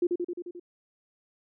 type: tone with echo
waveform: sine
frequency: 351.1 Hz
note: F4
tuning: 9 cents sharp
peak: -21 dBFS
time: 0.02-0.07 s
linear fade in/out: 5 ms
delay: 88 ms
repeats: 6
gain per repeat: -3 dB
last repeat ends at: 0.598 s
effects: none